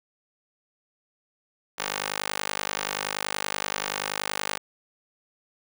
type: tone with high-pass filter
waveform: 15% pulse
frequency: 50.5 Hz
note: G#1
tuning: 48 cents flat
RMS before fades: -31 dBFS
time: 1.78-4.58 s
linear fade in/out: 10 ms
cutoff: 860 Hz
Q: 0.59
effects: none